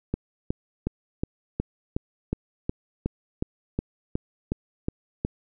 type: click train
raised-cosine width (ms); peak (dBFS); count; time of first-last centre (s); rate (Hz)
3; -12; 15; 0.14-5.249; 2.74
effects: none